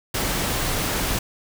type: noise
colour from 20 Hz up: pink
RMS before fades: -24 dBFS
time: 0.14-1.19 s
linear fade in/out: 5 ms
effects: none